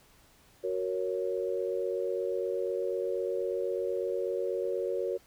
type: chord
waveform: sine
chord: F# major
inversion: none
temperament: equal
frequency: 370 / 466.2 / 554.4 Hz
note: F#4 / A#4 / C#5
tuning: 0 / 0 / 0 cents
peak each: -33 / -33 / -34 dBFS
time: 0.63-5.18 s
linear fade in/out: 20 ms
effects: pink hiss -61 dBFS RMS until 5.26 s